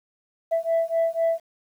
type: beating tone pair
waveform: sine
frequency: 659.3 / 663.3 Hz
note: E5 / E5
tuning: 0 / +11 cents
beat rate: 4 Hz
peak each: -22 dBFS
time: 0.51-1.4 s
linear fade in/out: 20 ms
effects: tanh soft clip ceiling -16 dBFS + 9-bit